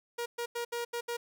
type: tone bursts at uneven times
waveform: sawtooth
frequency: 474.1 Hz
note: A#4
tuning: 29 cents sharp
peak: -29 dBFS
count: 6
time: 0.18-0.26 / 0.38-0.46 / 0.55-0.65 / 0.72-0.85 / 0.93-1.01 / 1.08-1.17 s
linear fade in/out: 10 ms
effects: none